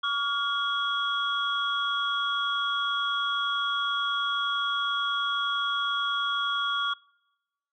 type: tone cluster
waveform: sine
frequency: 1137 / 1406 / 3329 Hz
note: C#6 / F6 / G#7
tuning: +44 / +11 / +3 cents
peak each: -29 dBFS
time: 0.03-6.94 s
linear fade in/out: 10 ms
effects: noise-tail reverb RT60 1.0 s tail -25 dB re dry + tanh soft clip ceiling -15 dBFS